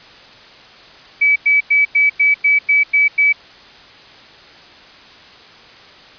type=tone bursts; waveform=sine; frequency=2291 Hz; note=D7; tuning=44 cents flat; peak=-9 dBFS; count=9; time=1.21-3.328 s; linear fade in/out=10 ms; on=150 ms; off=96 ms; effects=white hiss -41 dBFS RMS until 6.18 s + resampled to 11025 Hz